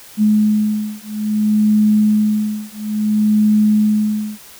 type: beating tone pair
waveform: sine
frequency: 212.1 / 212.69 Hz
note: G#3 / G#3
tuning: +37 / +41 cents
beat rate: 0.59 Hz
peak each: -15 dBFS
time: 0.17-4.39 s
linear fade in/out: 50 ms
effects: white hiss -40 dBFS RMS until 4.59 s